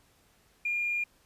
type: tone with tanh clipping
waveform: triangle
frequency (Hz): 2412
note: D7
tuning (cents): +46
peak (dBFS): -27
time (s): 0.65-1.04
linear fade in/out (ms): 5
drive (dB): 1
effects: pink hiss -65 dBFS RMS until 1.25 s + resampled to 32000 Hz